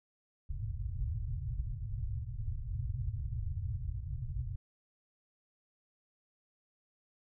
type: low-pass noise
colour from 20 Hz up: white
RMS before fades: -37 dBFS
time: 0.49-4.56 s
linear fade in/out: 5 ms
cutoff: 130 Hz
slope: 96 dB/octave
effects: none